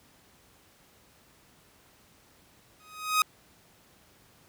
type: tone with exponential growth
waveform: sawtooth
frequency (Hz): 1255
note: D#6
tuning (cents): +15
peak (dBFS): -15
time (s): 2.8-3.22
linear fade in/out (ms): 2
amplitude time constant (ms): 90
effects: pink hiss -60 dBFS RMS until 4.48 s + high-pass 60 Hz 12 dB/octave